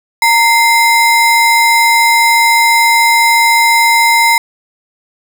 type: ring-modulated tone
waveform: square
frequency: 1509 Hz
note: F#6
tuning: 34 cents sharp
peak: -4 dBFS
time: 0.22-4.38 s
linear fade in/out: 2 ms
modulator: 584 Hz
effects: none